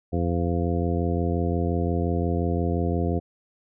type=harmonic tone with a mistuned harmonic; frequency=85.7 Hz; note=F2; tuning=32 cents flat; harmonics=1 / 2 / 3 / 4 / 5 / 6 / 8; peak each=-25 / -28 / -30 / -31 / -32 / -33 / -34 dBFS; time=0.12-3.2 s; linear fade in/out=20 ms; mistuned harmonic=8; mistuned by=+23 cents; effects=none